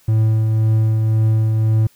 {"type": "tone with tremolo", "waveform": "triangle", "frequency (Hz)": 110, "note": "A2", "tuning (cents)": 0, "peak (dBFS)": -9, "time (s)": [0.08, 1.87], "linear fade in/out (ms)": 5, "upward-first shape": "triangle", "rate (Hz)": 1.9, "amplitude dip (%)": 30, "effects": ["white hiss -54 dBFS RMS until 1.95 s"]}